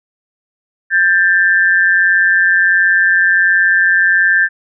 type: tone pair together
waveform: sine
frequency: 1584.6 / 1766 Hz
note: G6 / A6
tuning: +18 / +6 cents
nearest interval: major second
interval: 188 cents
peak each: -11 dBFS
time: 0.9-4.49 s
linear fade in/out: 50 ms
effects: none